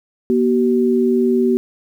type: tone pair together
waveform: sine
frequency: 240.4 / 380.7 Hz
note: B3 / F#4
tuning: -46 / +49 cents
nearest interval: minor sixth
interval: 795 cents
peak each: -15 dBFS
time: 0.3-1.57 s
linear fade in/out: 0 ms
effects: 8-bit